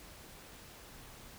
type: silence
effects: pink hiss -53 dBFS RMS until 1.38 s